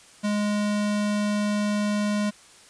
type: tone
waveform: square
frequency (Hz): 207.7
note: G#3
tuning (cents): 0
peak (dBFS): -23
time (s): 0.23-2.31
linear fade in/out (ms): 20
effects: white hiss -51 dBFS RMS until 2.69 s + resampled to 22050 Hz